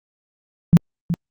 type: tone with echo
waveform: sine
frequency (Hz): 170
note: F3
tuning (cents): -46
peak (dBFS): -6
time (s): 0.73-0.77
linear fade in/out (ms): 0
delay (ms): 370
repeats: 1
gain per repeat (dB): -11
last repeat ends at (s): 1.14
effects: Opus 48 kbps